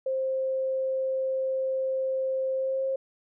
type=tone with pitch glide; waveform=sine; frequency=527 to 533.7 Hz; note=C5 to C5; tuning=+12 to +34 cents; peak=-25 dBFS; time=0.06-2.96 s; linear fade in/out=5 ms; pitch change=+22 cents; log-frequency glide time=2.55-2.84 s; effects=none